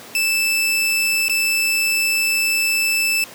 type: tone with dropouts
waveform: sawtooth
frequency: 2637 Hz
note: E7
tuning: in tune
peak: -13 dBFS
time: 0.15-3.24 s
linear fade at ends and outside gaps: 1 ms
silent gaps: 1.283-1.296 s
effects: pink hiss -38 dBFS RMS until 3.34 s + high-pass 200 Hz 12 dB/octave